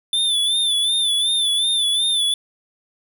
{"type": "tone with vibrato", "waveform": "square", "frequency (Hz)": 3520, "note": "A7", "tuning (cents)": 0, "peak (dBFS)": -17, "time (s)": [0.13, 2.34], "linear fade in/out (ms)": 2, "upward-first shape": "sine", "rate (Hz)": 2.7, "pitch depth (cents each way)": 63, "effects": []}